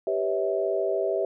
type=chord; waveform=sine; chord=C# half-diminished seventh; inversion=second; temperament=equal with one note detuned; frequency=392 / 493.9 / 554.4 / 647.9 Hz; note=G4 / B4 / C#5 / E5; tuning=0 / 0 / 0 / -30 cents; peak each=-27 / -32 / -31 / -27 dBFS; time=0.07-1.25 s; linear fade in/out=2 ms; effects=none